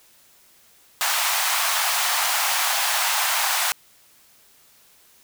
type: high-pass noise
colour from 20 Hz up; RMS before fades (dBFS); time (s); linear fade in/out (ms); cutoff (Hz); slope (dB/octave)
pink; -22; 1.01-3.72; 0; 710; 48
effects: white hiss -55 dBFS RMS until 5.23 s